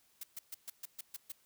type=noise bursts; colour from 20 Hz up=blue; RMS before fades=-43 dBFS; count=8; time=0.21-1.32 s; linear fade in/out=5 ms; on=25 ms; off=130 ms; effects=white hiss -70 dBFS RMS until 1.45 s